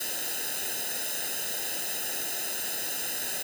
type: noise with comb filter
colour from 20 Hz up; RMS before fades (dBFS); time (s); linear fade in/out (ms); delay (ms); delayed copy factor
white; -32; 0-3.43; 10; 0.89; -1
effects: none